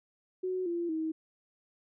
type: tone with pitch steps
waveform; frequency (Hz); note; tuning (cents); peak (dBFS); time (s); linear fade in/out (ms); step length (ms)
sine; 369.8 / 343 / 318.2; F#4 / F4 / D#4; -1 / -31 / +39; -30; 0.43-1.12; 10; 230
effects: none